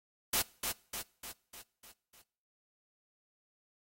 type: noise with echo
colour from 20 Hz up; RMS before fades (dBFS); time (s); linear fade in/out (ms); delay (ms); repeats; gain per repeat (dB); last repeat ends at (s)
white; -30; 0.33-0.42; 5; 300; 6; -5; 2.22
effects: noise-tail reverb RT60 0.6 s tail -23 dB re dry + AAC 48 kbps